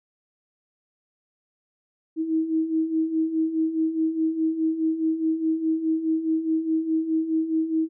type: beating tone pair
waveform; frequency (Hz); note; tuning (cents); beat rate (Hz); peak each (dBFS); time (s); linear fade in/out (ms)
sine; 316.7 / 321.5; D#4 / E4; +31 / -43; 4.8; -28 / -22; 2.16-7.89; 50
effects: none